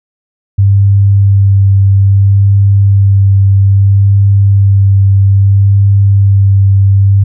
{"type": "tone with vibrato", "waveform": "sine", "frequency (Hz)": 98.8, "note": "G2", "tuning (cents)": 14, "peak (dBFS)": -3, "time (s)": [0.58, 7.24], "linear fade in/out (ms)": 10, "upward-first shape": "sine", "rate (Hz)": 0.61, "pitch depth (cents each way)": 14, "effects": []}